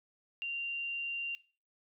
sine tone, 2774 Hz, F7, 12 cents flat, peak -34 dBFS, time 0.42-1.35 s, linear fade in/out 0 ms, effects noise-tail reverb RT60 0.4 s tail -20 dB re dry

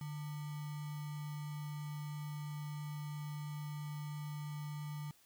sine tone with sample-and-hold, 148.5 Hz, D3, 20 cents sharp, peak -40 dBFS, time 0.01-5.11 s, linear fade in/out 2 ms, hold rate 1050 Hz, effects white hiss -67 dBFS RMS until 5.25 s

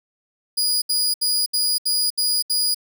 sawtooth tone bursts, 4902 Hz, D#8, 27 cents flat, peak -15 dBFS, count 7, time 0.57-2.746 s, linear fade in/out 10 ms, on 250 ms, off 71 ms, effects none

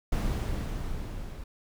brown noise with level ramp, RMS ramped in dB -26 to -40 dBFS, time 0.12-1.44 s, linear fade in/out 5 ms, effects none

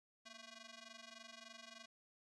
5% pulse ring-modulated tone, 445.4 Hz, A4, 21 cents sharp, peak -40 dBFS, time 0.25-1.86 s, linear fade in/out 10 ms, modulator 211 Hz, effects resampled to 22050 Hz + 13-bit

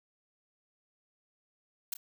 blue noise with echo, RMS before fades -34 dBFS, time 1.92-1.94 s, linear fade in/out 5 ms, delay 30 ms, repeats 1, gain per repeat -12 dB, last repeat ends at 1.97 s, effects none

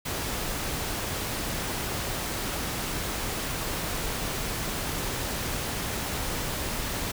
pink noise, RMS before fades -31 dBFS, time 0.05-7.12 s, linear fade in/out 10 ms, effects none

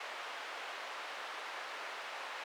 pink band-pass noise, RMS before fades -44 dBFS, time 0-2.44 s, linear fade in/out 5 ms, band 690 to 2800 Hz, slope 12 dB/octave, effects high-pass 400 Hz 12 dB/octave

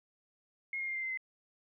sine tone with pitch steps, 2152 / 2132 / 2113 / 2093 / 2074 / 2055 Hz, C7 / C7 / C7 / C7 / C7 / C7, +48 / +32 / +16 / 0 / -16 / -32 cents, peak -34 dBFS, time 0.73-1.174 s, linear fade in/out 2 ms, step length 74 ms, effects none

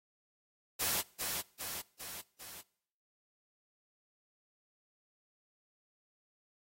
white noise with echo, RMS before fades -33 dBFS, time 0.79-1.02 s, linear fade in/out 20 ms, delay 400 ms, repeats 4, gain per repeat -4 dB, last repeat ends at 2.62 s, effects noise-tail reverb RT60 0.7 s tail -24 dB re dry + AAC 48 kbps

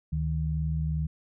sine tone pair together, 73.42 / 155.92 Hz, D2 / D#3, 0 / +4 cents, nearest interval octave + minor second, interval 1304 cents, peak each -29 / -28 dBFS, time 0.12-1.07 s, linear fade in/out 10 ms, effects none

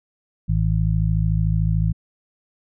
harmonic tone, 53.6 Hz, A1, 45 cents flat, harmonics 1 / 2 / 3, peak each -21 / -21 / -21 dBFS, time 0.48-1.93 s, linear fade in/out 20 ms, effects none

